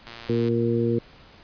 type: click train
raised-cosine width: 0.2 ms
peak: -22 dBFS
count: 49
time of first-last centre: 0.07-0.484 s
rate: 116 Hz
type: harmonic tone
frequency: 117 Hz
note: A#2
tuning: 7 cents sharp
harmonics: 1 / 2 / 3 / 4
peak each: -26 / -25 / -25 / -26 dBFS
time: 0.29-0.99 s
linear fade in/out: 5 ms
effects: pink hiss -50 dBFS RMS until 1.43 s + resampled to 11025 Hz